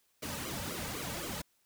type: noise with flanger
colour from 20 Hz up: pink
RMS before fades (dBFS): -39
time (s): 0.22-1.42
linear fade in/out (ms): 10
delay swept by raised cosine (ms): 1.1 to 2.9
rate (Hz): 3.9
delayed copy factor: -1
effects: white hiss -73 dBFS RMS until 1.65 s